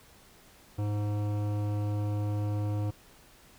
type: tone with hard clipping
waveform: sine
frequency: 103.83 Hz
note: G#2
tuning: in tune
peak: -30 dBFS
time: 0.78-2.91 s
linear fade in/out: 10 ms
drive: 15 dB
effects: pink hiss -57 dBFS RMS until 3.58 s